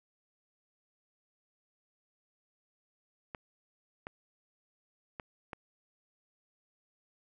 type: clicks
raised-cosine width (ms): 0.5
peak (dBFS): -25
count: 4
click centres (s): 3.348 / 4.069 / 5.198 / 5.532
effects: none